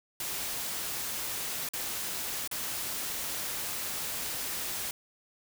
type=noise with dropouts; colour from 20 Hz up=white; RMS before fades=-35 dBFS; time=0.2-4.91 s; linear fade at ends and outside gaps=2 ms; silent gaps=1.689-1.735 / 2.476-2.513 s; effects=none